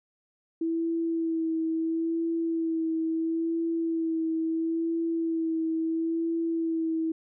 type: tone with vibrato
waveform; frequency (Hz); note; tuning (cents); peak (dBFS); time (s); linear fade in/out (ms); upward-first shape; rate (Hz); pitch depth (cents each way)
sine; 327.3; E4; -12; -25; 0.61-7.12; 5; sine; 0.74; 23
effects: none